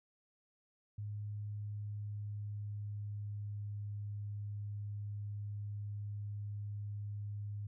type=tone with pitch glide; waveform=sine; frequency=104.1 to 103.02 Hz; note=G#2 to G#2; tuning=+5 to -13 cents; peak=-39 dBFS; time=0.98-7.67 s; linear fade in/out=5 ms; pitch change=-18 cents; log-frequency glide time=1.39-3.85 s; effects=none